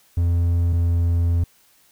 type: tone pair in turn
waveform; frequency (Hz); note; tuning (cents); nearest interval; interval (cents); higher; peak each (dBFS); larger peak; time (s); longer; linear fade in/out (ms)
triangle; 85.8 / 85.34; F2 / F2; -30 / -39; unison; 9; first; -14; neither; 0.17-0.73 / 0.73-1.44; second; 5
effects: white hiss -57 dBFS RMS until 1.91 s

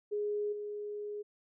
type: tone with level steps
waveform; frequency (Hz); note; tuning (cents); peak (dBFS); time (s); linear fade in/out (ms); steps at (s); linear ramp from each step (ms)
sine; 415.6; G#4; +1; -31 / -37; 0.11-1.23; 20; 0.52; 10
effects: none

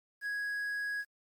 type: tone with quantisation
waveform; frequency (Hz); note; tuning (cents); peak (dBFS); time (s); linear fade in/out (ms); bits
triangle; 1661.2; G#6; 0; -31; 0.21-1.05; 50; 10
effects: MP3 96 kbps

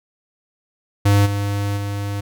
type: tone with level steps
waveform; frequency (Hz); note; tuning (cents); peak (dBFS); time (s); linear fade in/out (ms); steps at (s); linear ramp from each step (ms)
square; 101.1; G#2; -46; -12 / -20 / -23; 1.05-2.21; 10; 1.25 / 1.76; 20
effects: none

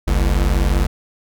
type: tone pair together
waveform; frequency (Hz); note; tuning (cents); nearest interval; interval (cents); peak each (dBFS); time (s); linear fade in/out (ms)
square; 47.26 / 67.3; F#1 / C2; +37 / +49; tritone; 612; -16 / -19; 0.07-0.87; 10
effects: none

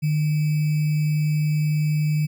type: tone with sample-and-hold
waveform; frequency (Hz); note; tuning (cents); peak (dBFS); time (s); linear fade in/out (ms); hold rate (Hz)
sine; 151.8; D#3; -42; -18; 0.02-2.27; 20; 2450
effects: none

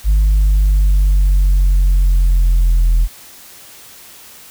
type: linear sweep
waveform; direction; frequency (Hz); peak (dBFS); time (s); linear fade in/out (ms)
sine; down; 51.5 to 41.2; -6; 0.04-3.08; 50
effects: tanh soft clip ceiling -7 dBFS + white hiss -39 dBFS RMS until 4.5 s

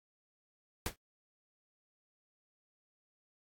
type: noise with exponential decay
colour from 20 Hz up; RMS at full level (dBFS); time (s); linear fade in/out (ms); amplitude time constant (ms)
pink; -31; 0.86-0.96; 1; 21
effects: AAC 64 kbps

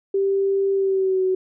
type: tone with pitch glide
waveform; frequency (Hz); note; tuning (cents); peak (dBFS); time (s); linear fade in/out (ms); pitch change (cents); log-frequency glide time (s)
sine; 392 to 374.1; G4 to F#4; 0 to +19; -17; 0.14-1.35; 5; -81; 0.73-1.23
effects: none

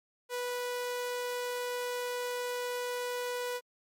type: tone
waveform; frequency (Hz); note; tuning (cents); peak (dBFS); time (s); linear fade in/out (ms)
sawtooth; 491.6; B4; -8; -29; 0.29-3.61; 50
effects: MP3 64 kbps

